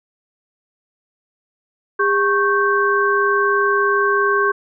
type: tone cluster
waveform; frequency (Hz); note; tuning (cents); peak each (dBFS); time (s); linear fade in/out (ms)
sine; 403.7 / 1099 / 1558; G#4 / C#6 / G6; -49 / -15 / -11; -18; 1.99-4.52; 10
effects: none